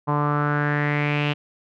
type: tone with low-pass filter sweep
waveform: sawtooth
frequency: 146.83 Hz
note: D3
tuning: in tune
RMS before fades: -22 dBFS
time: 0.07-1.34 s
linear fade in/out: 20 ms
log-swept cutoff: 1000 to 2900 Hz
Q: 5
effects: none